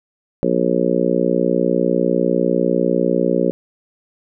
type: harmonic tone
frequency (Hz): 60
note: B1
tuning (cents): -49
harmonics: 3 / 4 / 5 / 6 / 7 / 8 / 9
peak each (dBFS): -22 / -22 / -22 / -22 / -22 / -22 / -22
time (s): 0.43-3.51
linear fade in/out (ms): 0
effects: none